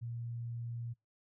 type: tone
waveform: sine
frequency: 117.8 Hz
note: A#2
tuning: 19 cents sharp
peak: -38 dBFS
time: 0.01-0.94 s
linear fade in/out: 20 ms
effects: noise-tail reverb RT60 0.2 s tail -25 dB re dry